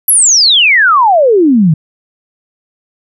sine exponential sweep, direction down, 11840 to 146.83 Hz, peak -4 dBFS, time 0.08-1.74 s, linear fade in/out 5 ms, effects none

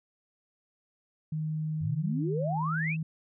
sine tone with pitch glide, 155.56 to 159.2 Hz, D#3 to D#3, 0 to +40 cents, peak -29 dBFS, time 1.32-3.03 s, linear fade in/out 5 ms, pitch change +40 cents, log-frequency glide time 2.43-2.78 s
sine exponential sweep, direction up, 88 to 2750 Hz, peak -30 dBFS, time 1.8-2.97 s, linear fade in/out 50 ms
effects none

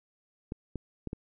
clicks, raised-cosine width 3 ms, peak -22 dBFS, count 4, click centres 0.521 / 0.757 / 1.073 / 1.131 s, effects none

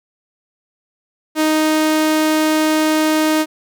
sawtooth tone, 311.1 Hz, D#4, in tune, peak -9 dBFS, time 1.35-3.46 s, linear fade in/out 50 ms, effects none

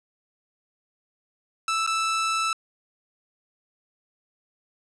sawtooth tone with dropouts, 1318.5 Hz, E6, in tune, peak -19 dBFS, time 1.68-2.53 s, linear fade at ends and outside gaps 2 ms, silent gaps 1.865-1.874 s, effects resampled to 22050 Hz + 9-bit

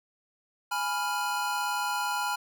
square chord, F diminished, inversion first, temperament equal, 830.6 / 987.8 / 1396.9 Hz, Ab5 / Cb6 / F6, 0 / 0 / 0 cents, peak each -33 dBFS, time 0.71-2.36 s, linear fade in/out 10 ms, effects none

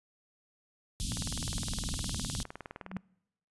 pink band-stop noise, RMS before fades -35 dBFS, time 1-2.43 s, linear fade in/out 0 ms, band 270 to 3100 Hz, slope 48 dB/octave
click train, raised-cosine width 0.5 ms, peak -26 dBFS, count 37, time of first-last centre 1.12-2.966 s, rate 19.5 Hz
sine tone with exponential growth, 187.1 Hz, F#3, 20 cents sharp, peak -31 dBFS, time 2.81-2.97 s, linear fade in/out 0 ms, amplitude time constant 34 ms
effects noise-tail reverb RT60 0.8 s tail -24 dB re dry + resampled to 24000 Hz

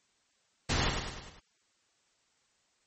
pink noise with echo, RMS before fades -29 dBFS, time 0.69-0.9 s, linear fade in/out 10 ms, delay 100 ms, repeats 5, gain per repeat -5 dB, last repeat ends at 1.4 s, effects white hiss -72 dBFS RMS until 2.86 s + MP3 32 kbps

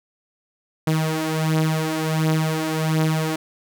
sawtooth beating tone pair, 157 / 158.4 Hz, D#3 / D#3, +16 / +31 cents, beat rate 1.4 Hz, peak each -20 / -17 dBFS, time 0.87-3.36 s, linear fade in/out 5 ms, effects none

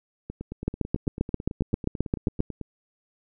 two click trains, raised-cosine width 3 ms, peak -21 / -10 dBFS, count 22 / 14, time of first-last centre 0.3-2.613 / 0.68-2.404 s, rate 9.08 / 7.54 Hz, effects none

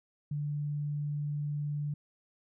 sine tone, 146.83 Hz, D3, in tune, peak -31 dBFS, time 0.31-1.94 s, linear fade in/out 5 ms, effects none

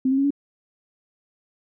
sine tone with pitch steps, 260.9 / 268.2 / 275.8 / 283.5 Hz, C4 / C4 / C#4 / C#4, -5 / +43 / -9 / +39 cents, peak -17 dBFS, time 0.05-0.306 s, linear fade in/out 5 ms, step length 64 ms, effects none

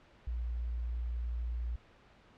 sine tone, 59.1 Hz, A#1, 24 cents sharp, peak -33 dBFS, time 0.27-1.76 s, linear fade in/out 5 ms, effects pink hiss -61 dBFS RMS until 2.37 s + low-pass 3000 Hz 12 dB/octave

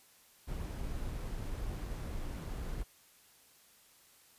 brown noise with sample-and-hold, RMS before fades -39 dBFS, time 0.47-2.84 s, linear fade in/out 20 ms, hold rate 11025 Hz, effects white hiss -63 dBFS RMS until 4.38 s + resampled to 32000 Hz

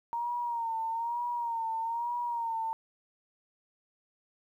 sine tone with vibrato, 930 Hz, A#5, 4 cents flat, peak -30 dBFS, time 0.13-2.73 s, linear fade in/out 0 ms, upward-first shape sine, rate 1.1 Hz, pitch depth 61 cents each way, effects 11-bit

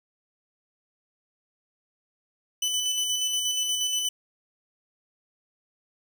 25% pulse tone with tremolo, 2999 Hz, F#7, 23 cents sharp, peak -20 dBFS, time 2.62-4.09 s, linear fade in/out 5 ms, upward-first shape square, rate 8.4 Hz, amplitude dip 30%, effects none

